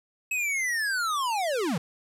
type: linear sweep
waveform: square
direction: down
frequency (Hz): 2586 to 138.6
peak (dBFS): -26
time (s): 0.31-1.78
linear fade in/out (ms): 5
effects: low-pass 12000 Hz 12 dB/octave + 10-bit